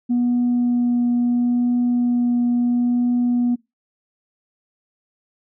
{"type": "tone with vibrato", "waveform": "sine", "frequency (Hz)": 242.6, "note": "B3", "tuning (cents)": -31, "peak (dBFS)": -14, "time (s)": [0.09, 3.56], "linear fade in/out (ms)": 20, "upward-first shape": "triangle", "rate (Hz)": 0.74, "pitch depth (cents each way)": 9, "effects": ["noise-tail reverb RT60 0.2 s tail -22 dB re dry", "tanh soft clip ceiling -13 dBFS"]}